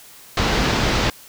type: low-pass noise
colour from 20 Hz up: pink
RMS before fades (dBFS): -19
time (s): 0.37-1.1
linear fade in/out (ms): 2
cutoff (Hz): 5500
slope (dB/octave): 24
effects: white hiss -44 dBFS RMS until 1.28 s